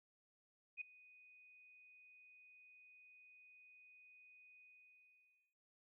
sine tone with ADSR envelope, 2489 Hz, D#7, in tune, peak -40 dBFS, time 0.77-5.55 s, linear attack 42 ms, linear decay 5 ms, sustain -22 dB, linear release 930 ms, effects none

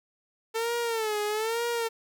sawtooth tone with vibrato, 444.6 Hz, A4, 18 cents sharp, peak -23 dBFS, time 0.54-1.89 s, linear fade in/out 20 ms, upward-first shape sine, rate 1.1 Hz, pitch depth 110 cents each way, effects none

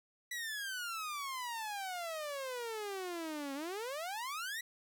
sawtooth exponential two-way sweep, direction down then up, 1975.5 to 269.7 to 1975.5 Hz, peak -35 dBFS, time 0.31-4.61 s, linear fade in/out 5 ms, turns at 3.54 s, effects none

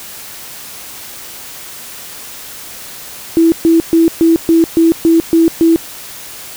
sine tone bursts, 329.6 Hz, E4, in tune, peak -5 dBFS, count 9, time 3.37-5.76 s, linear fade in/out 0 ms, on 150 ms, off 130 ms, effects white hiss -30 dBFS RMS until 6.56 s

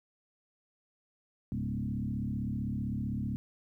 sine tone with frequency modulation, 164.81 Hz, E3, in tune, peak -31 dBFS, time 1.52-3.36 s, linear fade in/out 0 ms, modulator 35.6 Hz, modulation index 2.5, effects 12-bit

